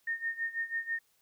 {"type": "tone with tremolo", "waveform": "sine", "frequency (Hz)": 1833, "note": "A#6", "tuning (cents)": -30, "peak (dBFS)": -29, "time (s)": [0.07, 0.99], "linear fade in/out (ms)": 5, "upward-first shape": "sine", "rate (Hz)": 6.1, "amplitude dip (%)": 85, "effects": ["white hiss -71 dBFS RMS until 1.21 s"]}